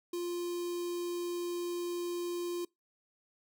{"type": "tone with notch filter", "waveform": "square", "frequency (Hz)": 349.2, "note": "F4", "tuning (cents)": 0, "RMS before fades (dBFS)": -36, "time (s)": [0.13, 2.65], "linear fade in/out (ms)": 5, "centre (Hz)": 1600, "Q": 0.65, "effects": ["noise-tail reverb RT60 0.2 s tail -25 dB re dry"]}